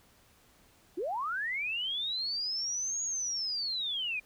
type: linear two-way sweep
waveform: sine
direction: up then down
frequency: 306.2 to 6740 to 2378 Hz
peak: -31 dBFS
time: 0.97-4.2 s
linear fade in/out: 10 ms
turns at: 3.03 s
effects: pink hiss -63 dBFS RMS until 4.25 s